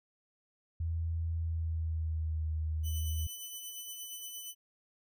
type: tone with pitch glide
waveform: sine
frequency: 82.41 to 78.55 Hz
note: E2 to D#2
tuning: 0 to +17 cents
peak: -31 dBFS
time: 0.8-3.27 s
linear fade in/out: 5 ms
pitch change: -83 cents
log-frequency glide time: 1.36-2.45 s
type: tone with tremolo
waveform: 10% pulse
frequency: 3002 Hz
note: F#7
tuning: 24 cents sharp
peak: -32 dBFS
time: 2.83-4.55 s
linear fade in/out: 50 ms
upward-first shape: sine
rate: 8.6 Hz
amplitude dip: 35%
effects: none